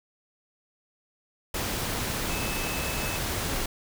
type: tone in noise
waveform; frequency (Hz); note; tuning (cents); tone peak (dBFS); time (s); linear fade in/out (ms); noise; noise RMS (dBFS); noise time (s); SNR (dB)
sine; 2598; E7; -26; -37; 2.3-3.17; 5; pink; -30; 1.54-3.66; -10
effects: none